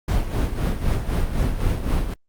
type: noise with tremolo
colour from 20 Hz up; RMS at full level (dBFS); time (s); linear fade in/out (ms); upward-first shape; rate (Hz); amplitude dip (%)
brown; -19; 0.08-2.14; 5; sine; 3.9; 60
effects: Opus 48 kbps